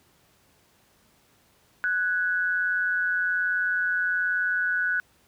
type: tone pair together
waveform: sine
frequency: 1480 / 1661.2 Hz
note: F#6 / G#6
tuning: 0 / 0 cents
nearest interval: major second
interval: 200 cents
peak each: -23 / -30 dBFS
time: 1.84-5 s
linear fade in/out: 0 ms
effects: pink hiss -62 dBFS RMS until 5.27 s + high-pass 60 Hz 12 dB/octave